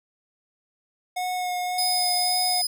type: tone with vibrato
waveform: square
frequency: 726 Hz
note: F#5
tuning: 33 cents flat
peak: -26 dBFS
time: 1.16-2.62 s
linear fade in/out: 10 ms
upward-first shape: sine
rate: 1.8 Hz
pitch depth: 13 cents each way
type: tone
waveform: sawtooth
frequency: 5010 Hz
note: D#8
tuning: 11 cents sharp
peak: -20 dBFS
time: 1.78-2.67 s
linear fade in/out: 5 ms
effects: none